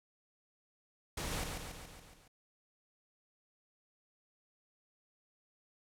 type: noise with echo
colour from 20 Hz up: pink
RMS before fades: -39 dBFS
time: 1.17-1.44 s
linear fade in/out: 5 ms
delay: 140 ms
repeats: 6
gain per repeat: -4 dB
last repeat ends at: 2.28 s
effects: low-pass 12000 Hz 12 dB/octave